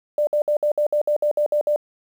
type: tone bursts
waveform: sine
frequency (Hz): 594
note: D5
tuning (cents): +20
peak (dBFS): -16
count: 11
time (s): 0.18-1.761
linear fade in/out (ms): 2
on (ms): 91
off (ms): 58
effects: 8-bit